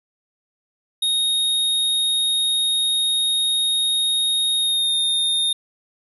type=tone with pitch glide; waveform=square; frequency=3729 to 3669 Hz; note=A#7 to A#7; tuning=0 to -28 cents; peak=-18 dBFS; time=1.02-5.53 s; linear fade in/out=5 ms; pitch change=-28 cents; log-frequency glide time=4.57-4.95 s; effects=none